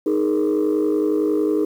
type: chord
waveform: sine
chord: D# suspended fourth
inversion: none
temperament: equal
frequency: 311.1 / 415.3 / 466.2 Hz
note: D#4 / G#4 / A#4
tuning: 0 / 0 / 0 cents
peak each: -18 / -19 / -23 dBFS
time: 0.06-1.65 s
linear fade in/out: 5 ms
effects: tanh soft clip ceiling -12 dBFS + 8-bit